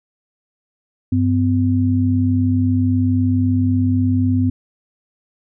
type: tone pair together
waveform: sine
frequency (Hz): 98 / 254.3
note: G2 / C4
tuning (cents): 0 / -49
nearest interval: octave + perfect fourth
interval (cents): 1651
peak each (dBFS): -16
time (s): 1.12-4.5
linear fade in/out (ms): 5
effects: none